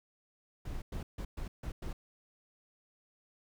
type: noise bursts at uneven times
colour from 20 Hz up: brown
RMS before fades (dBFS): -39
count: 6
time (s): 0.65-0.82 / 0.92-1.03 / 1.18-1.25 / 1.37-1.48 / 1.63-1.72 / 1.82-1.93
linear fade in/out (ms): 5
effects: none